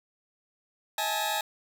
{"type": "tone cluster", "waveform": "sawtooth", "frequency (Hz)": [640, 823, 873, 3790], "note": ["D#5", "G#5", "A5", "A#7"], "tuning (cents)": [49, -16, -14, 28], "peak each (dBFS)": [-32, -28, -28, -31], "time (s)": [0.98, 1.41], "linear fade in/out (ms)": 2, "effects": []}